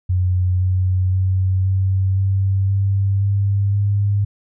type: tone with pitch steps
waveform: sine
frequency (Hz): 91.2 / 92.58 / 93.98 / 95.4 / 96.85 / 98.31 / 99.8 / 101.31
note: F#2 / F#2 / F#2 / G2 / G2 / G2 / G2 / G#2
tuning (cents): -24 / +2 / +28 / -47 / -20 / +5 / +32 / -42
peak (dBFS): -14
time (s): 0.09-4.25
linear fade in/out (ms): 10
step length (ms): 520
effects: none